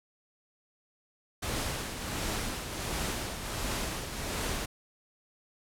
pink noise with tremolo, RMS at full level -32 dBFS, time 1.42-4.66 s, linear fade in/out 10 ms, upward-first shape triangle, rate 1.4 Hz, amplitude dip 55%, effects low-pass 12000 Hz 12 dB/octave

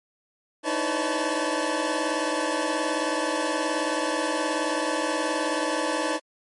25% pulse tone cluster, 304.2 / 323 / 505 / 564 / 874 Hz, D#4 / E4 / B4 / C#5 / A5, -39 / -35 / +39 / +30 / -12 cents, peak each -27 dBFS, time 0.63-6.2 s, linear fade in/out 50 ms, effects MP3 48 kbps

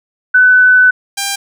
sine / 5% pulse tone pair in turn, 1502 / 795.7 Hz, F#6 / G5, +26 / +26 cents, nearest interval major seventh, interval 1100 cents, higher first, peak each -4 dBFS, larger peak neither, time 0.34-0.91 / 1.17-1.36 s, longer first, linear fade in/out 10 ms, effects none

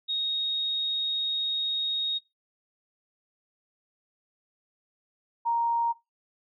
sine tone pair in turn, 3744 / 933.3 Hz, A#7 / A#5, +7 / +2 cents, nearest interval 2 octaves, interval 2405 cents, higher first, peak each -26 / -23 dBFS, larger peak second, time 0.08-2.19 / 5.45-5.93 s, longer first, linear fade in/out 20 ms, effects noise-tail reverb RT60 0.2 s tail -19 dB re dry

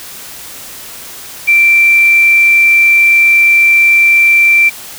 sine tone with quantisation, 2349 Hz, D7, in tune, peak -4 dBFS, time 1.47-4.7 s, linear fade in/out 20 ms, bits 5, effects white hiss -29 dBFS RMS until 4.98 s

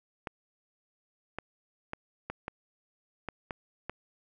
clicks, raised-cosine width 0.5 ms, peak -20 dBFS, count 8, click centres 0.272 / 1.386 / 1.934 / 2.3 / 2.481 / 3.287 / 3.508 / 3.896 s, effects none

